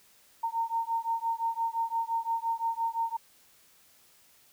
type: beating tone pair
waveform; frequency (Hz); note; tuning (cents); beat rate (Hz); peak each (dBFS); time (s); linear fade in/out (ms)
sine; 913 / 918.8; A#5 / A#5; -36 / -25; 5.8; -31; 0.43-3.17; 10
effects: white hiss -61 dBFS RMS until 4.52 s